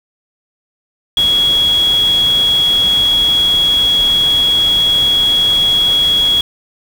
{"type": "tone in noise", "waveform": "sine", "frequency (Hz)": 3332, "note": "G#7", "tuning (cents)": 5, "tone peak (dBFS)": -9, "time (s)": [1.17, 6.41], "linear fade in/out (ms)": 2, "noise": "pink", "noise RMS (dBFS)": -26, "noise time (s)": [1.17, 6.41], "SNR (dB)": 14, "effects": []}